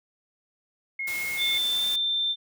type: tone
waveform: sine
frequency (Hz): 2159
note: C#7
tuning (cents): -46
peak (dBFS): -28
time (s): 0.99-1.58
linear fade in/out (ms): 5
type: noise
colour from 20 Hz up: white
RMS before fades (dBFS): -37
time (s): 1.07-1.96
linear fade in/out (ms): 5
type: tone with pitch glide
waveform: sine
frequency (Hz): 3545 to 3570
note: A7 to A7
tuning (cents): +12 to +24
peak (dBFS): -23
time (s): 1.37-2.36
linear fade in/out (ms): 50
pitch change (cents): +12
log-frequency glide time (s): 1.73-1.85
effects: none